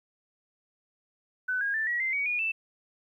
sine tone with pitch steps, 1505 / 1631.8 / 1769.2 / 1918.2 / 2080 / 2255 / 2445 / 2651 Hz, F#6 / G#6 / A6 / A#6 / C7 / C#7 / D#7 / E7, +29 / -31 / +9 / +49 / -11 / +29 / -31 / +9 cents, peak -26 dBFS, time 1.48-2.52 s, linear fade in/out 10 ms, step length 130 ms, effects 11-bit

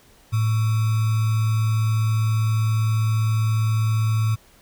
sine tone with sample-and-hold, 110 Hz, A2, in tune, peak -17 dBFS, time 0.32-4.36 s, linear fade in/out 20 ms, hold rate 1225 Hz, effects pink hiss -54 dBFS RMS until 4.61 s

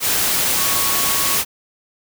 sine tone in noise, 1108.7 Hz, C#6, in tune, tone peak -27 dBFS, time 0.55-1.4 s, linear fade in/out 50 ms, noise white, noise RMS -18 dBFS, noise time 0-1.45 s, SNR -12 dB, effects none

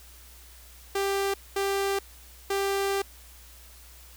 sawtooth tone bursts at uneven times, 394.4 Hz, G4, 11 cents sharp, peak -21 dBFS, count 3, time 0.95-1.34 / 1.56-1.99 / 2.5-3.02 s, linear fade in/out 5 ms, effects added 60 Hz sine -50 dBFS peak until 4.16 s + white hiss -52 dBFS RMS until 4.16 s

